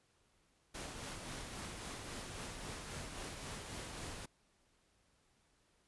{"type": "noise with tremolo", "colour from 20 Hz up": "pink", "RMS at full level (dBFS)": -45, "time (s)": [0.74, 4.26], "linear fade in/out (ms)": 10, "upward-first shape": "sine", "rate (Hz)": 3.7, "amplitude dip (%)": 30, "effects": ["pink hiss -74 dBFS RMS until 5.87 s", "resampled to 24000 Hz"]}